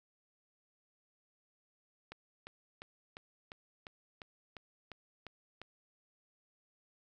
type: click train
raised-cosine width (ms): 0.3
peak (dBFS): -30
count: 11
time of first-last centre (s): 2.12-5.617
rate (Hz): 2.86
effects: none